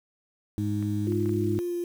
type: harmonic tone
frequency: 103.83 Hz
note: G#2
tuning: in tune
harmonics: 1 / 2 / 3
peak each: -28 / -31 / -30 dBFS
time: 0.58-1.59 s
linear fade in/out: 0 ms
type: clicks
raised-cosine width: 0.5 ms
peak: -31 dBFS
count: 4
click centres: 0.826 / 1.122 / 1.259 / 1.293 s
type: tone with vibrato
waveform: sine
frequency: 349.2 Hz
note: F4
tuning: in tune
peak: -27 dBFS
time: 1.07-1.84 s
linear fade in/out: 2 ms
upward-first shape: sine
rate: 3.9 Hz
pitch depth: 9 cents each way
effects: 8-bit